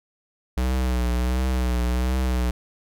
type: tone with vibrato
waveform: square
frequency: 62.3 Hz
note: B1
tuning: 16 cents sharp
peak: -21 dBFS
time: 0.57-2.51 s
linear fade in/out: 5 ms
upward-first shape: triangle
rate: 1.4 Hz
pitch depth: 63 cents each way
effects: none